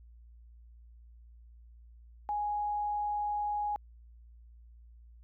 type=tone; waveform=sine; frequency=830.6 Hz; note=G#5; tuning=in tune; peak=-30 dBFS; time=2.29-3.76 s; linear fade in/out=0 ms; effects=added 58 Hz sine -52 dBFS peak until 5.23 s